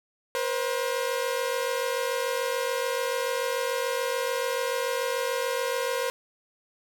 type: tone pair together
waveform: sawtooth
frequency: 481.1 / 528 Hz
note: B4 / C5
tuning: -45 / +16 cents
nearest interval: major second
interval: 161 cents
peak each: -25 dBFS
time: 0.35-6.1 s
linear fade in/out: 0 ms
effects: none

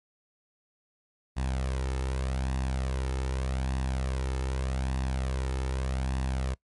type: tone with flanger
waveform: sawtooth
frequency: 65.41 Hz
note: C2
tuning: in tune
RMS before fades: -30 dBFS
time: 1.36-6.55 s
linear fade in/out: 20 ms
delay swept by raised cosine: 1.1 to 2.3 ms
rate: 0.83 Hz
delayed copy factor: +0.5
effects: noise-tail reverb RT60 0.1 s tail -22 dB re dry + MP3 48 kbps

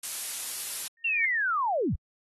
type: noise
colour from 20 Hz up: blue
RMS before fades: -32 dBFS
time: 0.03-0.88 s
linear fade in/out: 5 ms
type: tone with exponential growth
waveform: sine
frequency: 1839 Hz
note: A#6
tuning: 24 cents flat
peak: -23 dBFS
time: 0.97-1.25 s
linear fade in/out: 2 ms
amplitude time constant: 59 ms
type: linear sweep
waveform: sine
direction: down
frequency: 2788 to 31.7 Hz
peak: -24 dBFS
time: 1.04-1.96 s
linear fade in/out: 10 ms
effects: AAC 32 kbps

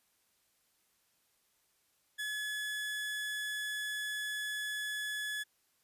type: tone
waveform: 30% pulse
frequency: 1705 Hz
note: G#6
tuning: 45 cents sharp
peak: -33 dBFS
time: 2.18-5.44 s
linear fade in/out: 20 ms
effects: white hiss -74 dBFS RMS until 5.83 s + resampled to 32000 Hz

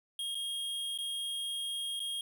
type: tone with dropouts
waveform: square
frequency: 3252 Hz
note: G#7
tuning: 37 cents flat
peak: -35 dBFS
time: 0.19-2.21 s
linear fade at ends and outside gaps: 2 ms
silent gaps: 0.347-0.352 / 0.977-0.986 / 1.995-2.001 s
effects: none

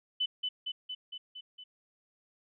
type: tone with echo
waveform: sine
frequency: 3005 Hz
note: F#7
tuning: 26 cents sharp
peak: -27 dBFS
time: 0.2-0.26 s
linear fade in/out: 10 ms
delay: 230 ms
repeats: 6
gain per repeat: -3 dB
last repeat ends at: 1.64 s
effects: none

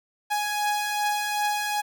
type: beating tone pair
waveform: sawtooth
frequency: 830.6 / 833.2 Hz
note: G#5 / G#5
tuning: 0 / +5 cents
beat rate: 2.6 Hz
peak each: -28 / -21 dBFS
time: 0.3-1.82 s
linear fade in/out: 20 ms
effects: none

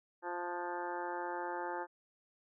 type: harmonic tone with a mistuned harmonic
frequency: 175.4 Hz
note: F3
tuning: 8 cents sharp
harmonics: 2 / 3 / 4 / 5 / 6 / 7 / 8 / 9 / 10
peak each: -43 / -45 / -48 / -40 / -51 / -49 / -51 / -48 / -53 dBFS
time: 0.22-1.87 s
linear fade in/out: 50 ms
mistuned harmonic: 8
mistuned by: +32 cents
effects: none

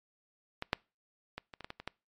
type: clicks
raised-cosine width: 0.3 ms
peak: -19 / -11 / -23 / -30 / -29 / -25 / -24 / -27 / -20 dBFS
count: 9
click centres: 0.624 / 0.731 / 1.38 / 1.538 / 1.607 / 1.645 / 1.704 / 1.8 / 1.876 s
effects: noise-tail reverb RT60 0.3 s tail -25 dB re dry + MP3 64 kbps

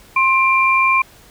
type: tone pair together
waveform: sine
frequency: 1056 / 2371 Hz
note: C6 / D7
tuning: +16 / +16 cents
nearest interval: octave + major second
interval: 1400 cents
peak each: -14 dBFS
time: 0.16-1.02 s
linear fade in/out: 5 ms
effects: pink hiss -46 dBFS RMS until 1.3 s

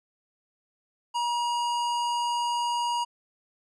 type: tone with hard clipping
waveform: sine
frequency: 954 Hz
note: A#5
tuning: 40 cents sharp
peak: -27 dBFS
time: 1.14-3.05 s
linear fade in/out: 20 ms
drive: 18 dB
effects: resampled to 22050 Hz

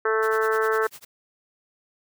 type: harmonic tone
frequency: 220 Hz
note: A3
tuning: in tune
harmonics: 2 / 3 / 4 / 5 / 6 / 7 / 8 / 9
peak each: -22 / -36 / -33 / -30 / -27 / -29 / -32 / -41 dBFS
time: 0.05-0.87 s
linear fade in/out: 5 ms
type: noise with tremolo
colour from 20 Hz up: white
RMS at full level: -41 dBFS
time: 0.22-1.05 s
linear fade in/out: 10 ms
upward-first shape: sine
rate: 9.9 Hz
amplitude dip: 100%
effects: none

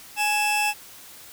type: tone pair together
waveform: 40% pulse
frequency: 834 / 2650 Hz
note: G#5 / E7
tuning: +7 / +9 cents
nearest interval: octave + minor sixth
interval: 2002 cents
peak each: -23 / -22 dBFS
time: 0.16-0.74 s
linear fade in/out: 50 ms
effects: white hiss -45 dBFS RMS until 1.32 s

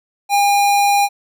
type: tone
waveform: square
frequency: 809 Hz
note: G#5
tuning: 46 cents flat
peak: -12 dBFS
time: 0.29-1.09 s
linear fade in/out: 50 ms
effects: none

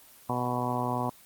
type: harmonic tone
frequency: 123.47 Hz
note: B2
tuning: in tune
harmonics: 1 / 2 / 3 / 4 / 5 / 6 / 7 / 8 / 9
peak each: -34 / -33 / -39 / -39 / -37 / -34 / -37 / -33 / -39 dBFS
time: 0.29-1.1 s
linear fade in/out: 5 ms
effects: white hiss -54 dBFS RMS until 1.25 s + Opus 24 kbps

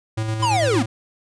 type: tone with tremolo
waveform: square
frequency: 110 Hz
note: A2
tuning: in tune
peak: -21 dBFS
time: 0.17-0.86 s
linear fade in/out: 10 ms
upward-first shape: square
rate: 8.8 Hz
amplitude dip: 35%
type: linear sweep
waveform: square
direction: down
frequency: 1037 to 213.8 Hz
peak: -18 dBFS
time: 0.42-0.83 s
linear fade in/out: 10 ms
effects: resampled to 22050 Hz

